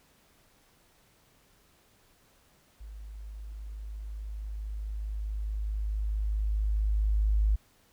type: tone with level ramp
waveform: sine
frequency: 52.3 Hz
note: G#1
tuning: 13 cents sharp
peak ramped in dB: -41 to -21 dBFS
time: 2.8-7.56 s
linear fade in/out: 10 ms
effects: pink hiss -64 dBFS RMS until 7.92 s